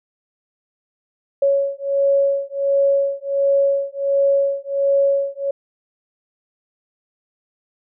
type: beating tone pair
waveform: sine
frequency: 555 / 556.4 Hz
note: C#5 / C#5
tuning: +2 / +6 cents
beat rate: 1.4 Hz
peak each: -18 / -18 dBFS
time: 1.42-5.51 s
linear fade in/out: 5 ms
effects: none